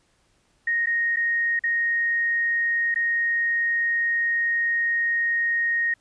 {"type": "tone with dropouts", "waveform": "sine", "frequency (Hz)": 1864.7, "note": "A#6", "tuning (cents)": 0, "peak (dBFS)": -20, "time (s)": [0.67, 5.94], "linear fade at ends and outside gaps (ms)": 5, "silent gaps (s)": [[0.86, 0.869], [1.161, 1.168], [1.593, 1.637], [2.944, 2.958]], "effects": ["pink hiss -65 dBFS RMS until 6 s", "resampled to 22050 Hz"]}